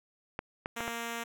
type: clicks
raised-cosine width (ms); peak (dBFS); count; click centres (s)
0.5; -19; 4; 0.391 / 0.659 / 0.806 / 0.879
type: tone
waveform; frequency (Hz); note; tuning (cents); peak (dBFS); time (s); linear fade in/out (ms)
5% pulse; 232.8; A#3; -2; -24; 0.76-1.24; 10
effects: none